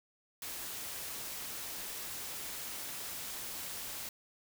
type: noise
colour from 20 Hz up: white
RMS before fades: -42 dBFS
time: 0.42-4.09 s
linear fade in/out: 2 ms
effects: none